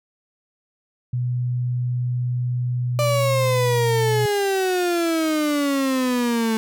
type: tone with pitch glide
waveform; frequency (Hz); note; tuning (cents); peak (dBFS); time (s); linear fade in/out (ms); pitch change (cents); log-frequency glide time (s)
sine; 123.47 to 121.84; B2 to B2; 0 to -23; -20; 1.13-4.26; 5; -23; 2.76-3.89
type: exponential sweep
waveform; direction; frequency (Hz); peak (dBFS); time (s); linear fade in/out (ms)
35% pulse; down; 593 to 220; -17; 2.99-6.57; 0
effects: none